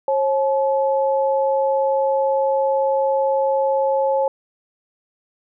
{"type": "tone pair together", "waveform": "sine", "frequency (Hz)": [541.1, 859], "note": ["C#5", "A5"], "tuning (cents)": [-42, -42], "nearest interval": "minor sixth", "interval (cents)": 800, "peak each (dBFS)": [-17, -21], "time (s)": [0.08, 4.28], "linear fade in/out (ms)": 2, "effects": []}